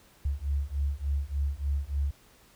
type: beating tone pair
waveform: sine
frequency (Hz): 68.9 / 72.3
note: C#2 / D2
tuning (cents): -10 / -27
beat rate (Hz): 3.4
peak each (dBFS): -30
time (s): 0.25-2.11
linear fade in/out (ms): 5
effects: pink hiss -59 dBFS RMS until 2.55 s